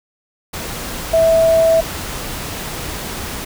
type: tone in noise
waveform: sine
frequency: 654 Hz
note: E5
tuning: 14 cents flat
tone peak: -9 dBFS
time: 1.13-1.81 s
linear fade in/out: 10 ms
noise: pink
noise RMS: -26 dBFS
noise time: 0.53-3.45 s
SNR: +14 dB
effects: none